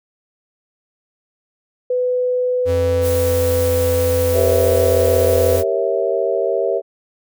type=tone with pitch glide; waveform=sine; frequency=499.5 to 502.7 Hz; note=B4 to B4; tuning=+20 to +31 cents; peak=-15 dBFS; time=1.9-5.57 s; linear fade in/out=5 ms; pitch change=+11 cents; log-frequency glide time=2.34-5.25 s
type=tone; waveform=square; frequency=88.3 Hz; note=F2; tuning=20 cents sharp; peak=-20 dBFS; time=2.65-5.64 s; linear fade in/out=50 ms
type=noise; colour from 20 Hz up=blue; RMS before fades=-28 dBFS; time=3.01-5.64 s; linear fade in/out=50 ms
type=chord; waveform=sine; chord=G diminished seventh; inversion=none; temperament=equal with one note detuned; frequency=392 / 466.2 / 548.9 / 659.3 Hz; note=G4 / Bb4 / Db5 / Fb5; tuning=0 / 0 / -17 / 0 cents; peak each=-21 dBFS; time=4.33-6.82 s; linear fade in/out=50 ms
effects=none